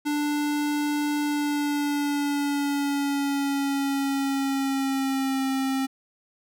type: tone with pitch glide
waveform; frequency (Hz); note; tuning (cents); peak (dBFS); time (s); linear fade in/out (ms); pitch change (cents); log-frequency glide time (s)
square; 294.5 to 267; D4 to C4; +5 to +35; -24; 0.05-5.87; 20; -170; 1.21-5.44
effects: none